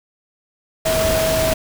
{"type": "tone in noise", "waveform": "sine", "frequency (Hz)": 643, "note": "E5", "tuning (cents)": -43, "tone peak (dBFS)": -17, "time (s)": [0.85, 1.54], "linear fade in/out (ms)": 10, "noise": "pink", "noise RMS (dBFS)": -21, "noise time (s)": [0.85, 1.54], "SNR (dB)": 1, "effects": []}